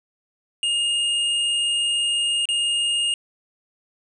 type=tone with dropouts; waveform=square; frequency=2839 Hz; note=F7; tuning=28 cents sharp; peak=-20 dBFS; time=0.63-3.14 s; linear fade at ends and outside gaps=1 ms; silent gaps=2.455-2.488 s; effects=resampled to 22050 Hz + 10-bit